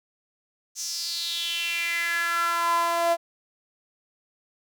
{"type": "tone with high-pass filter sweep", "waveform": "sawtooth", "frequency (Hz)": 339.3, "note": "F4", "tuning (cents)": -50, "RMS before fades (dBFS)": -26, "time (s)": [0.75, 3.17], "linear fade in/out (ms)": 50, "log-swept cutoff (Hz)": [6200, 680], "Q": 5.4, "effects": []}